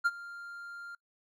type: tone with ADSR envelope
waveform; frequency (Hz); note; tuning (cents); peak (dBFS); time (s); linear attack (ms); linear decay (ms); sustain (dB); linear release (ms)
triangle; 1396; F6; -1; -20; 0.04-0.95; 21; 39; -20; 3
effects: noise-tail reverb RT60 0.1 s tail -25 dB re dry